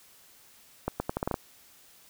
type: accelerating click train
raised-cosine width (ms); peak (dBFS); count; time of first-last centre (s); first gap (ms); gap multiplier
1; -14; 8; 0.88-1.342; 120; 0.79
effects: white hiss -57 dBFS RMS until 2.09 s